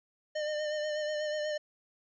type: tone with vibrato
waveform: square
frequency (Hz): 605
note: D#5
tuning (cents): -49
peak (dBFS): -32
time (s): 0.35-1.58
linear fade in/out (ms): 10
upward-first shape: sine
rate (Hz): 8.2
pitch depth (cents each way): 28
effects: resampled to 16000 Hz + 11-bit